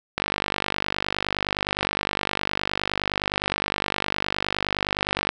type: click train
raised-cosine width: 0.3 ms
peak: -6 dBFS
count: 255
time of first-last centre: 0.18-5.291 s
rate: 49.7 Hz
effects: none